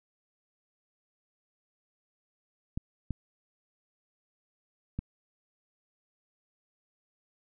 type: clicks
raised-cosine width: 5 ms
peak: -20 dBFS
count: 3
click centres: 2.775 / 3.107 / 4.99 s
effects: none